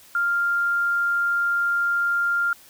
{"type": "tone", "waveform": "sine", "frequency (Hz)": 1396.9, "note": "F6", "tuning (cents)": 0, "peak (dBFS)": -19, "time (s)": [0.15, 2.53], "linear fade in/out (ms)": 2, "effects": ["white hiss -50 dBFS RMS until 2.69 s"]}